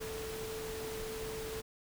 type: tone in noise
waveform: sine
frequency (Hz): 440.8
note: A4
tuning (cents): +3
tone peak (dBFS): -40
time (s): 0-1.62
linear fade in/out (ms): 20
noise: pink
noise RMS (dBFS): -44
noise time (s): 0-1.62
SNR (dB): +1
effects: none